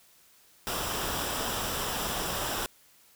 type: noise with comb filter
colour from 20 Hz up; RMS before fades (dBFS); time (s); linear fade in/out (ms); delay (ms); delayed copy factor
pink; -32; 0.67-2.66; 0; 0.46; -0.5
effects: white hiss -60 dBFS RMS until 3.15 s